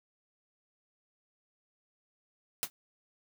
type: noise with exponential decay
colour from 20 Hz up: white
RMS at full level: -28 dBFS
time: 2.63-2.7 s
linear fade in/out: 0 ms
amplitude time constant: 15 ms
effects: none